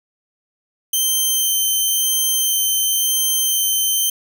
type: tone with vibrato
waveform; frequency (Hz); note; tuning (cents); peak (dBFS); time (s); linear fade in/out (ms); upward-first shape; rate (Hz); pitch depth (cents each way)
5% pulse; 3110; G7; -14; -8; 0.93-4.1; 5; sine; 0.96; 8
effects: none